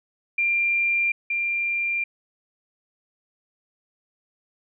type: tone pair in turn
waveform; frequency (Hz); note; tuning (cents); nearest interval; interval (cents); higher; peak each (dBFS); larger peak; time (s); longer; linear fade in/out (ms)
sine; 2383 / 2383; D7 / D7; +25 / +25; unison; 0; neither; -19 / -22; first; 0.38-1.12 / 1.3-2.04; neither; 5
effects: none